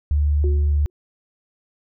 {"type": "tone with vibrato", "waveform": "sine", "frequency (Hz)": 73.42, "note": "D2", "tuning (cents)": 0, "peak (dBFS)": -15, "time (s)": [0.11, 0.86], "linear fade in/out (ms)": 0, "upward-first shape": "sine", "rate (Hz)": 19, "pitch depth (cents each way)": 13}
{"type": "tone with exponential decay", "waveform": "sine", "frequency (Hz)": 363.2, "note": "F#4", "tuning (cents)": -32, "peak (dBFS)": -23, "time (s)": [0.44, 0.9], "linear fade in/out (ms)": 1, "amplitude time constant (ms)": 100}
{"effects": []}